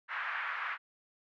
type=band-pass noise; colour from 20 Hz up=pink; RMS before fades=-37 dBFS; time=0.08-0.78 s; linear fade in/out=50 ms; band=1200 to 2000 Hz; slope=24 dB/octave; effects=none